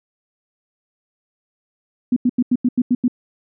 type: tone bursts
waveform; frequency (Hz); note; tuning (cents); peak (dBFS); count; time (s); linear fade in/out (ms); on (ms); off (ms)
sine; 246.9; B3; 0; -12; 8; 2.12-3.081; 5; 44; 87
effects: none